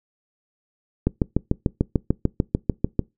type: click train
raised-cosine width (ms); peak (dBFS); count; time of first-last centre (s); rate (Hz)
3; -5; 14; 1.07-2.993; 6.76
effects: noise-tail reverb RT60 0.2 s tail -23 dB re dry